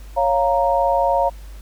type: chord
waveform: sine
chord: Bb minor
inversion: first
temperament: equal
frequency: 554.4 / 698.5 / 932.3 Hz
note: Db5 / F5 / Bb5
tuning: 0 / 0 / 0 cents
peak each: -19 dBFS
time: 0.16-1.3 s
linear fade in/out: 20 ms
effects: added 50 Hz sine -34 dBFS peak until 1.61 s + pink hiss -49 dBFS RMS until 1.61 s